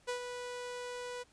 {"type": "tone with ADSR envelope", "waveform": "sawtooth", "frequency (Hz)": 491.8, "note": "B4", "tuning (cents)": -7, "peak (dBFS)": -29, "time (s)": [0.07, 1.24], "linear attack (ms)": 22, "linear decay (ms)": 99, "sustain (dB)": -7, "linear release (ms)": 22, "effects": ["pink hiss -66 dBFS RMS until 1.32 s", "resampled to 22050 Hz"]}